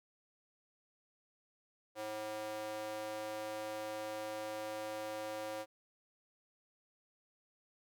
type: tone with high-pass filter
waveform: square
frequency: 107.6 Hz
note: A2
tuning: 38 cents flat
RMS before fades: -42 dBFS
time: 1.95-5.66 s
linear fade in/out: 50 ms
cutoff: 520 Hz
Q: 2.4
effects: none